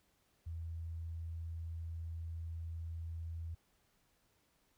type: tone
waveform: sine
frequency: 82.6 Hz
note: E2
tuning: 4 cents sharp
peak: -40 dBFS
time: 0.46-3.55 s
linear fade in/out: 10 ms
effects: pink hiss -75 dBFS RMS until 4.77 s